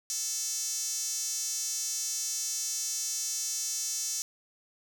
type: tone with high-pass filter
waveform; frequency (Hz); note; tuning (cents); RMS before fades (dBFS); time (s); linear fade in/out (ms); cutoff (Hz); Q
sawtooth; 440; A4; 0; -33; 0.1-4.22; 0; 6200; 4.2
effects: none